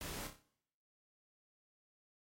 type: noise with echo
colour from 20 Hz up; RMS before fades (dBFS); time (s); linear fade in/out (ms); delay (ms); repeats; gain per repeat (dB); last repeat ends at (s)
pink; -45; 0.01-0.27; 0; 30; 5; -6; 0.42
effects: noise-tail reverb RT60 0.8 s tail -22 dB re dry + MP3 64 kbps